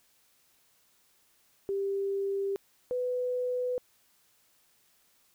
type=tone pair in turn; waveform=sine; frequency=394.5 / 498.3 Hz; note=G4 / B4; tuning=+11 / +15 cents; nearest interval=major third; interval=404 cents; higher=second; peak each=-28 dBFS; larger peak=neither; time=1.69-2.56 / 2.91-3.78 s; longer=neither; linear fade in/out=0 ms; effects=white hiss -67 dBFS RMS until 5.34 s